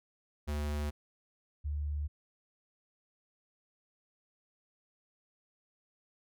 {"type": "tone pair in turn", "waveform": ["square", "sine"], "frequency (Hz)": [74, 73.63], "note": ["D2", "D2"], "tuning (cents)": [14, 5], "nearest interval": "unison", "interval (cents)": 9, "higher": "first", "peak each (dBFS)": [-33, -32], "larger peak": "second", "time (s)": [[0.47, 0.91], [1.64, 2.08]], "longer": "neither", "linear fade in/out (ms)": 20, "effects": []}